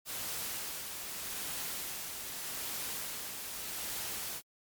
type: noise with tremolo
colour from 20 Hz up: white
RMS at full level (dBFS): -38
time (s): 0.05-4.42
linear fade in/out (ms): 50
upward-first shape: sine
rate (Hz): 0.82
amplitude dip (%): 35
effects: MP3 96 kbps